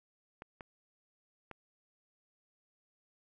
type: clicks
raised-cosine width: 0.5 ms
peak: -30 dBFS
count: 3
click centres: 0.421 / 0.608 / 1.513 s
effects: none